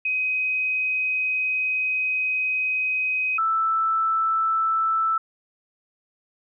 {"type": "tone pair in turn", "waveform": "sine", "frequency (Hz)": [2519, 1321], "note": ["D#7", "E6"], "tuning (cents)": [21, 3], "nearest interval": "major seventh", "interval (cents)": 1118, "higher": "first", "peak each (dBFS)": [-21, -19], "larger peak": "second", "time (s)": [[0.05, 3.38], [3.38, 5.18]], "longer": "first", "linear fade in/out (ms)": 5, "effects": []}